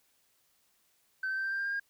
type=tone with pitch steps; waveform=sine; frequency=1536 / 1547.6 / 1559.2 / 1571 / 1582.8 / 1594.8 / 1606.8 / 1618.9 Hz; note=G6 / G6 / G6 / G6 / G6 / G6 / G6 / G#6; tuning=-36 / -23 / -10 / +3 / +16 / +29 / +42 / -45 cents; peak=-29 dBFS; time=1.23-1.798 s; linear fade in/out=5 ms; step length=71 ms; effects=tanh soft clip ceiling -28 dBFS + white hiss -71 dBFS RMS until 1.89 s